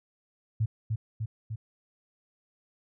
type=tone with echo; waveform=sine; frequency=110 Hz; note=A2; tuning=in tune; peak=-23 dBFS; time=0.6-0.66 s; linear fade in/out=10 ms; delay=300 ms; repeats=3; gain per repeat=-3 dB; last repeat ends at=1.56 s; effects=none